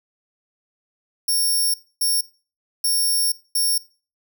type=tone bursts at uneven times; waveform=10% pulse; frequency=5500 Hz; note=F8; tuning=27 cents flat; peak=-12 dBFS; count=4; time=1.28-1.74 / 2.01-2.21 / 2.84-3.32 / 3.55-3.78 s; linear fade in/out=5 ms; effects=noise-tail reverb RT60 0.4 s tail -23 dB re dry